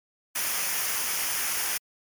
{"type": "noise with comb filter", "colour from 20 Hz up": "white", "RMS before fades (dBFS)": -28, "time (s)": [0.35, 1.78], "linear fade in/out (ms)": 10, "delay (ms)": 0.25, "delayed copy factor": -0.6, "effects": ["MP3 96 kbps"]}